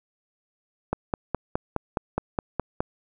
click train, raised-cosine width 1 ms, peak -10 dBFS, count 10, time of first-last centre 0.93-2.805 s, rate 4.8 Hz, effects none

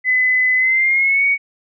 sine tone with pitch glide, 2016 to 2237 Hz, B6 to C#7, +35 to +15 cents, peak -12 dBFS, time 0.04-1.38 s, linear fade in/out 50 ms, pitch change +180 cents, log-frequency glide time 0.56-1.25 s, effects none

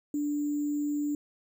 sine tone with sample-and-hold, 293 Hz, D4, 4 cents flat, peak -27 dBFS, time 0.14-1.15 s, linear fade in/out 2 ms, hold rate 7350 Hz, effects none

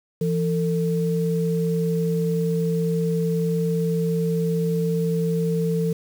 sine tone pair together, 167.37 / 449.8 Hz, E3 / A4, +27 / +38 cents, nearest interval octave + perfect fourth, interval 1711 cents, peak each -21 / -24 dBFS, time 0.21-5.93 s, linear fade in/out 5 ms, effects 7-bit

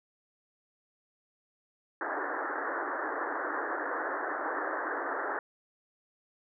white band-pass noise, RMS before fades -34 dBFS, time 2.01-5.39 s, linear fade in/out 2 ms, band 280 to 1800 Hz, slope 96 dB/octave, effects none

